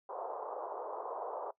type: band-pass noise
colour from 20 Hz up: pink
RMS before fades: -41 dBFS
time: 0.09-1.51 s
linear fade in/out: 5 ms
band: 430 to 1100 Hz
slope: 48 dB/octave
effects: noise-tail reverb RT60 0.1 s tail -19 dB re dry

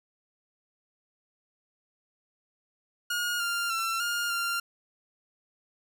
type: tone with pitch steps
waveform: sawtooth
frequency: 1433 / 1396 / 1348 / 1413 / 1389 Hz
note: F6 / F6 / E6 / F6 / F6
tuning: +44 / -1 / +38 / +20 / -10 cents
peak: -24 dBFS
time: 3.1-4.6 s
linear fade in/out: 5 ms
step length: 300 ms
effects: none

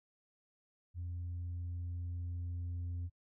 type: tone with level ramp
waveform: sine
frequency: 87.31 Hz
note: F2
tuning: in tune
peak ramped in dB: -37 to -34 dBFS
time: 0.94-3.1 s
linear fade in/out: 50 ms
effects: noise-tail reverb RT60 0.1 s tail -25 dB re dry + tanh soft clip ceiling -36 dBFS

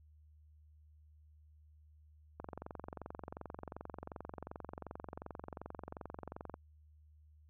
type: click train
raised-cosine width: 1 ms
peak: -30 dBFS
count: 95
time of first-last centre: 2.4-6.541 s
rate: 22.7 Hz
effects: added 76 Hz sine -60 dBFS peak until 7.49 s

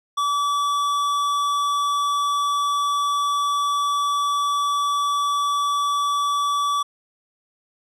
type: tone with tanh clipping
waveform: triangle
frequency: 1150 Hz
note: D6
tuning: 37 cents flat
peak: -21 dBFS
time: 0.17-6.83 s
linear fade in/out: 10 ms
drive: 18 dB
effects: none

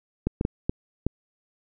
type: clicks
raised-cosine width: 3 ms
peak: -10 dBFS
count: 5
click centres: 0.27 / 0.411 / 0.451 / 0.695 / 1.066 s
effects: none

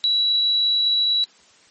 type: tone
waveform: sine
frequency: 3916 Hz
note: B7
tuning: 15 cents flat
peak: -16 dBFS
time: 0.04-1.24 s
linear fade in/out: 0 ms
effects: white hiss -53 dBFS RMS until 1.7 s + MP3 32 kbps

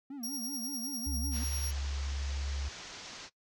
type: tone with vibrato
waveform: triangle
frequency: 255.4 Hz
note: C4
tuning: 42 cents flat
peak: -37 dBFS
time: 0.1-1.44 s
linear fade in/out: 5 ms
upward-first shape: sine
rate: 5.3 Hz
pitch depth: 210 cents each way
type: tone with tremolo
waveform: 20% pulse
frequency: 5620 Hz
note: F8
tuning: 10 cents sharp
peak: -30 dBFS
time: 0.23-1.71 s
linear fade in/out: 5 ms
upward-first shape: sine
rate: 10 Hz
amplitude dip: 40%
type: tone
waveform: sine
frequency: 69.3 Hz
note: C#2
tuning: in tune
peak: -33 dBFS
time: 1.06-2.69 s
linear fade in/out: 10 ms
type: low-pass noise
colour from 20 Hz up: white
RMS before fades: -47 dBFS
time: 1.31-3.3 s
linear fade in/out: 50 ms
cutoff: 6500 Hz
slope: 48 dB/octave
effects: noise-tail reverb RT60 0.1 s tail -19 dB re dry

